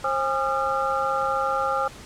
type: tone cluster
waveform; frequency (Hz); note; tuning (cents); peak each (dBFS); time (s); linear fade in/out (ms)
sine; 534 / 817 / 1214 / 1368; C5 / G#5 / D#6 / F6; +35 / -29 / -43 / -36; -27; 0.04-1.88; 5
effects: pink hiss -43 dBFS RMS until 2.05 s + low-pass 9000 Hz 12 dB/octave